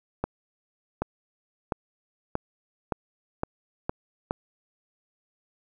accelerating click train, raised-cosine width 1 ms, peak -12 dBFS, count 8, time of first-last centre 0.24-4.309 s, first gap 780 ms, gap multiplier 0.9, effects 9-bit

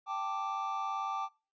triangle chord, G suspended second, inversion none, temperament just, 784 / 882 / 1176 Hz, G5 / A5 / D6, 0 / +4 / +2 cents, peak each -36 / -38 / -34 dBFS, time 0.06-1.29 s, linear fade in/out 50 ms, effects noise-tail reverb RT60 0.3 s tail -20 dB re dry + resampled to 16000 Hz

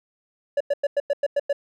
triangle tone bursts, 570 Hz, C#5, 48 cents sharp, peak -16 dBFS, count 8, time 0.57-1.529 s, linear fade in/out 5 ms, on 35 ms, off 97 ms, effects none

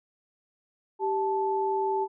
sine tone pair together, 389.6 / 874.6 Hz, G4 / A5, -11 / -11 cents, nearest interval octave + major second, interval 1400 cents, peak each -27 dBFS, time 0.99-2.08 s, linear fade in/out 50 ms, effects none

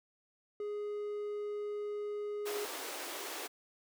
triangle tone, 415.3 Hz, G#4, in tune, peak -34 dBFS, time 0.6-2.65 s, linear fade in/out 2 ms
pink high-pass noise, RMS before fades -42 dBFS, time 2.45-3.48 s, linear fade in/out 20 ms, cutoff 310 Hz, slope 48 dB/octave
effects none

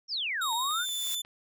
sine exponential two-way sweep, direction down then up, 5710 to 880 to 1569 Hz, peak -29 dBFS, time 0.08-0.86 s, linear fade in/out 50 ms, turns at 0.53 s
blue noise with exponential growth, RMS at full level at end -35 dBFS, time 0.32-1.15 s, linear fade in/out 2 ms, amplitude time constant 180 ms
sawtooth tone with pitch glide, 3746 to 3515 Hz, A#7 to A7, +8 to -2 cents, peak -28 dBFS, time 0.41-1.22 s, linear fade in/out 10 ms, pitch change -110 cents, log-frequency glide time 0.68-0.9 s
click train, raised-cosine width 0.3 ms, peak -35 dBFS, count 5, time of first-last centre 0.53-1.249 s, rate 5.56 Hz
effects none

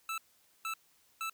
25% pulse tone bursts, 1318.5 Hz, E6, in tune, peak -31 dBFS, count 3, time 0.09-1.297 s, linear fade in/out 2 ms, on 89 ms, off 470 ms, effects white hiss -68 dBFS RMS until 1.33 s

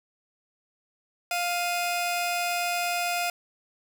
sawtooth tone pair together, 701 / 2498 Hz, F5 / D#7, +6 / +6 cents, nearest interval octave + minor seventh, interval 2200 cents, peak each -23 / -28 dBFS, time 1.31-3.3 s, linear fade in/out 2 ms, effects 8-bit

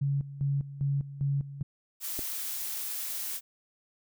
sine tone with tremolo, 140 Hz, C#3, 18 cents sharp, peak -25 dBFS, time 0.01-1.63 s, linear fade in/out 10 ms, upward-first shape square, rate 2.5 Hz, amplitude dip 80%
blue noise, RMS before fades -35 dBFS, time 2-3.41 s, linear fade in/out 50 ms
clicks, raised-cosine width 2 ms, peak -26 dBFS, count 2, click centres 2.19 / 2.193 s
effects none

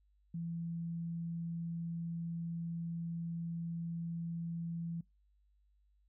sine tone, 167.8 Hz, E3, 31 cents sharp, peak -37 dBFS, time 0.34-5.01 s, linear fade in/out 5 ms, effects noise-tail reverb RT60 0.2 s tail -24 dB re dry + added 50 Hz sine -68 dBFS peak until 6.08 s

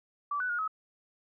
sine tone with pitch steps, 1157 / 1491 / 1430 / 1279 Hz, D6 / F#6 / F6 / D#6, -26 / +13 / +41 / +47 cents, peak -29 dBFS, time 0.31-0.678 s, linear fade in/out 5 ms, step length 92 ms, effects none

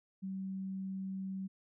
sine tone, 191.3 Hz, G3, 42 cents flat, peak -37 dBFS, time 0.22-1.48 s, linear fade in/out 20 ms, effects none

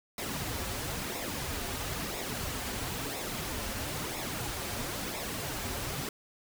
pink noise with flanger, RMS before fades -36 dBFS, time 0.18-6.09 s, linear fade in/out 2 ms, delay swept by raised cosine 0.65 to 6.55 ms, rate 1 Hz, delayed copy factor -0.6, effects none

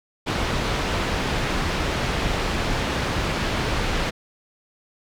pink low-pass noise, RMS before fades -24 dBFS, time 0.26-4.11 s, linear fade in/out 20 ms, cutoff 4000 Hz, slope 12 dB/octave, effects none

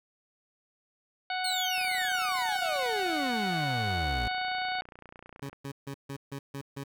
harmonic tone, 740 Hz, F#5, in tune, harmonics 1 / 2 / 3 / 4 / 5 / 6, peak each -32 / -36 / -38 / -42 / -41 / -42 dBFS, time 1.3-4.81 s, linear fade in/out 2 ms
35% pulse exponential sweep, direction down, 4433 to 54.2 Hz, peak -29 dBFS, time 1.44-4.28 s, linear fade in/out 5 ms
click train, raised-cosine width 0.5 ms, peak -32 dBFS, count 112, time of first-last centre 1.78-5.53 s, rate 29.6 Hz
20% pulse tone bursts, 138.59 Hz, C#3, in tune, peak -31 dBFS, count 7, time 5.42-6.838 s, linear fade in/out 5 ms, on 74 ms, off 150 ms
effects none

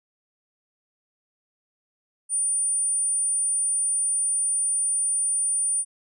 sine tone, 9330 Hz, D9, 12 cents flat, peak -21 dBFS, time 2.29-5.85 s, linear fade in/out 50 ms, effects none

